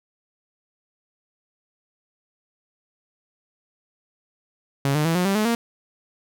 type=tone with pitch steps; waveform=sawtooth; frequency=138.6 / 151.14 / 164.82 / 179.74 / 196.01 / 213.8 / 233.1 Hz; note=C#3 / D#3 / E3 / F#3 / G3 / A3 / A#3; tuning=0 / -50 / 0 / -50 / 0 / -49 / 0 cents; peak=-15 dBFS; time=4.85-5.55 s; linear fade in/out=2 ms; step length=100 ms; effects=none